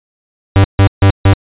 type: tone bursts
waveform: 45% pulse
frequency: 98 Hz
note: G2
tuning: in tune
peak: -4 dBFS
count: 4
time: 0.56-1.334 s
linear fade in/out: 0 ms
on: 81 ms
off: 150 ms
effects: resampled to 8000 Hz